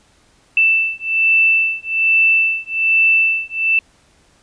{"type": "beating tone pair", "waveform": "sine", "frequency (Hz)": [2656, 2657.2], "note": ["E7", "E7"], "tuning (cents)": [12, 13], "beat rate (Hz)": 1.2, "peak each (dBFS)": -15, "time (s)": [0.57, 3.79], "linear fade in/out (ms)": 2, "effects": ["pink hiss -54 dBFS RMS until 4.42 s", "resampled to 22050 Hz"]}